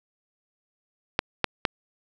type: clicks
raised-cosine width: 0.3 ms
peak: -4 dBFS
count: 3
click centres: 1.191 / 1.443 / 1.652 s
effects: none